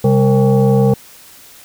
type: tone with frequency modulation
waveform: sine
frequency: 131.5 Hz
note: C3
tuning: 9 cents sharp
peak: -8 dBFS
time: 0.04-0.94 s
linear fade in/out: 5 ms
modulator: 331 Hz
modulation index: 1.3
effects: white hiss -41 dBFS RMS until 1.64 s